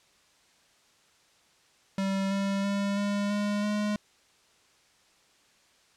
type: tone with pitch steps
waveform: square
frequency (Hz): 194.2 / 197.02 / 199.89 / 202.8 / 205.7 / 208.7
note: G3 / G3 / G3 / G#3 / G#3 / G#3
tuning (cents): -16 / +9 / +34 / -41 / -16 / +9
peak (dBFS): -27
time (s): 1.98-3.96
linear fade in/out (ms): 2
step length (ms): 330
effects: white hiss -63 dBFS RMS until 5.96 s + low-pass 7000 Hz 12 dB/octave